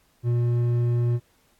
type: tone with hard clipping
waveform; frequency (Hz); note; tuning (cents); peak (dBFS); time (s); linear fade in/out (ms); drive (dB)
sine; 119.8; A#2; +48; -21; 0.23-1.2; 50; 6
effects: pink hiss -64 dBFS RMS until 1.59 s + AAC 64 kbps